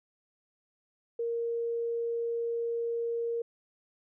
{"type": "tone", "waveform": "sine", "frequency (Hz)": 466.2, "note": "A#4", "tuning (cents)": 0, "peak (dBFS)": -29, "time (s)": [1.19, 3.42], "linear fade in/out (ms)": 5, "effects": []}